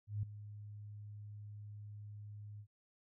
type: tone with ADSR envelope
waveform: sine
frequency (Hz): 104.1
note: G#2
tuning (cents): +5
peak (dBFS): -33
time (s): 0.07-2.67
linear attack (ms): 160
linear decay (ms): 4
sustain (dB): -14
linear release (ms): 71
effects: none